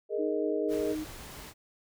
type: chord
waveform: sine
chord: Ab suspended second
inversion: none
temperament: equal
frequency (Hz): 415.3 / 466.2 / 622.3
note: Ab4 / Bb4 / Eb5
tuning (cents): 0 / 0 / 0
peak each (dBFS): -31 / -33 / -35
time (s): 0.09-0.96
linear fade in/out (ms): 50
type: tone with tremolo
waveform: sine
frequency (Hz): 309.5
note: D#4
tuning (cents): -9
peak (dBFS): -31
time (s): 0.18-1.05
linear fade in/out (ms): 20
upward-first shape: sine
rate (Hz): 4.3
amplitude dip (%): 25
type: noise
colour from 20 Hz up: pink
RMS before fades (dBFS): -45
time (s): 0.68-1.54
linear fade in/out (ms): 50
effects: none